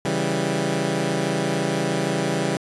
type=chord; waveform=15% pulse; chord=C# diminished; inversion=none; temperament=equal; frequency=138.59 / 164.81 / 196 Hz; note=C#3 / E3 / G3; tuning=0 / 0 / 0 cents; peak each=-20 / -19 / -19 dBFS; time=0.05-2.57 s; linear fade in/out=2 ms; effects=resampled to 24000 Hz